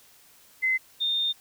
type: tone pair in turn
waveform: sine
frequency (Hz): 2052 / 3638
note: C7 / A#7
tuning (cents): -34 / -43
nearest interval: minor seventh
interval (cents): 991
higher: second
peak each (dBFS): -21 / -23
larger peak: first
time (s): 0.62-0.78 / 1-1.33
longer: second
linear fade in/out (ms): 20
effects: white hiss -56 dBFS RMS until 1.4 s